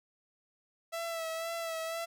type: tone with vibrato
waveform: sawtooth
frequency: 659.3 Hz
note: E5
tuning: in tune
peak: -31 dBFS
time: 0.92-2.06 s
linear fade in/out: 20 ms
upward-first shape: sine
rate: 2 Hz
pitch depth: 33 cents each way
effects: none